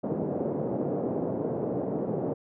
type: band-pass noise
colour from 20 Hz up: white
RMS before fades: -30 dBFS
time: 0.03-2.34 s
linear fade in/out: 10 ms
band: 130 to 560 Hz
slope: 24 dB/octave
effects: none